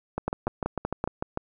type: two click trains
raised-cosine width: 1 ms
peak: -12 / -14 dBFS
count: 5 / 9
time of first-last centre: 0.28-1.04 / 0.18-1.374 s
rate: 5.26 / 6.7 Hz
effects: none